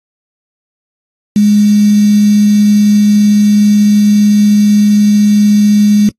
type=tone with quantisation; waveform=sine; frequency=207.7 Hz; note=G#3; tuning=in tune; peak=-4 dBFS; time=1.36-6.09 s; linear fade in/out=2 ms; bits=4; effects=noise-tail reverb RT60 0.1 s tail -26 dB re dry + AAC 32 kbps